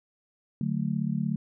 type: chord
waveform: sine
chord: D major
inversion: none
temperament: just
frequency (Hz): 146.83 / 183.54 / 220.2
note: D3 / F#3 / A3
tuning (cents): 0 / -14 / +2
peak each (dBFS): -30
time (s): 0.61-1.36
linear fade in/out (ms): 2
effects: none